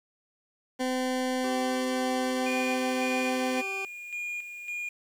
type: tone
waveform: 20% pulse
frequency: 256.1 Hz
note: C4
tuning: 37 cents flat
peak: -22 dBFS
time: 0.79-3.62 s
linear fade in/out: 20 ms
type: tone with pitch glide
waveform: 20% pulse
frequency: 385.1 to 387.6 Hz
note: G4 to G4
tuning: -31 to -20 cents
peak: -31 dBFS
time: 1.44-3.85 s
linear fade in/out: 2 ms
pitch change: +11 cents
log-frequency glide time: 2.27-2.45 s
type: tone with tremolo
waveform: triangle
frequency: 2429 Hz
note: D#7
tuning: 42 cents flat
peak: -30 dBFS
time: 2.46-4.89 s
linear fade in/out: 5 ms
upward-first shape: square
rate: 1.8 Hz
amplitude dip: 55%
effects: low-pass 11000 Hz 12 dB/octave + 9-bit